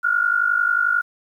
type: tone pair together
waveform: sine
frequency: 1396.9 / 1448.1 Hz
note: F6 / F#6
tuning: 0 / -38 cents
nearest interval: minor second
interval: 62 cents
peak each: -19 dBFS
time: 0.03-1.02 s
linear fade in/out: 20 ms
effects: 9-bit